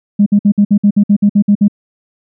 sine tone bursts, 204.4 Hz, G#3, 27 cents flat, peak -4 dBFS, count 12, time 0.19-1.682 s, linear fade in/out 10 ms, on 73 ms, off 56 ms, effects tanh soft clip ceiling 0 dBFS

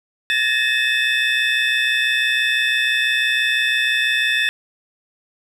triangle tone cluster, 1716 / 1842 / 2585 / 3546 Hz, A6 / A#6 / E7 / A7, -44 / -21 / -34 / +13 cents, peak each -20 dBFS, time 0.3-4.49 s, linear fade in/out 0 ms, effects none

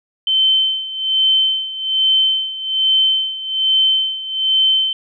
sine tone with tremolo, 3084 Hz, G7, 29 cents flat, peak -10 dBFS, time 0.27-4.93 s, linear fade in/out 2 ms, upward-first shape sine, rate 1.2 Hz, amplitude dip 80%, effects none

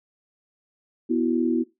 sine chord, B suspended fourth, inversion none, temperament equal, 246.9 / 329.6 / 370 Hz, B3 / E4 / F#4, 0 / 0 / 0 cents, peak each -23 / -23 / -27 dBFS, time 1.09-1.64 s, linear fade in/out 20 ms, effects noise-tail reverb RT60 0.2 s tail -19 dB re dry

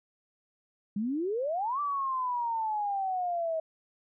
sine exponential two-way sweep, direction up then down, 196 to 1174.7 to 635 Hz, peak -28 dBFS, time 0.96-3.6 s, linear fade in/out 5 ms, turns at 1.8 s, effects none

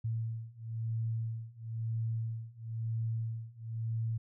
sine beating tone pair, 112.7 / 113.7 Hz, A2 / A#2, +42 / -43 cents, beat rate 1 Hz, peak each -37 / -36 dBFS, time 0.04-4.18 s, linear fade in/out 10 ms, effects none

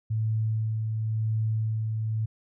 sine tone with tremolo, 110 Hz, A2, in tune, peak -23 dBFS, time 0.1-2.26 s, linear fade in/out 10 ms, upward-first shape sine, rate 0.95 Hz, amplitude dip 30%, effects none

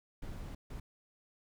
brown noise bursts at uneven times, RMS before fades -43 dBFS, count 2, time 0.22-0.55 / 0.7-0.8 s, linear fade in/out 5 ms, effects none

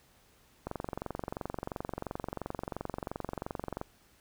click train, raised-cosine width 1 ms, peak -21 dBFS, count 73, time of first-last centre 0.67-3.814 s, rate 22.9 Hz, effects pink hiss -64 dBFS RMS until 4.2 s

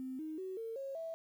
sine tone with pitch steps, 260 / 312.8 / 376.3 / 452.7 / 544.6 / 655.2 Hz, C4 / D#4 / F#4 / A4 / C#5 / E5, -11 / +9 / +29 / +49 / -31 / -11 cents, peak -39 dBFS, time 0-1.14 s, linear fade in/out 0 ms, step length 190 ms, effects 11-bit

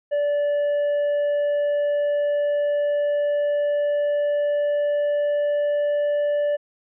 triangle tone with pitch glide, 581 to 584.7 Hz, D5 to D5, -19 to -8 cents, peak -17 dBFS, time 0.11-6.57 s, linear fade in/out 20 ms, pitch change +11 cents, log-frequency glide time 0.49-6.15 s, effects resampled to 8000 Hz

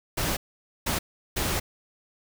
pink noise bursts at uneven times, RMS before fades -27 dBFS, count 3, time 0.17-0.37 / 0.86-0.99 / 1.36-1.6 s, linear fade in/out 10 ms, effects none

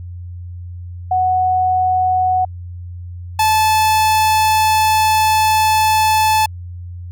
sine / 45% pulse tone pair in turn, 740 / 869.9 Hz, F#5 / A5, 0 / -20 cents, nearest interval minor third, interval 280 cents, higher second, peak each -12 / -11 dBFS, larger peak second, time 1.11-2.45 / 3.39-6.46 s, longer second, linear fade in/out 5 ms, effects added 88 Hz sine -27 dBFS peak until 7.11 s

